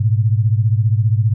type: beating tone pair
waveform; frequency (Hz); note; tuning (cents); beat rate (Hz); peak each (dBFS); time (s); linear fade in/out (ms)
sine; 106 / 121; G#2 / B2; +36 / -35; 15; -13 / -17; 0-1.34; 10
effects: none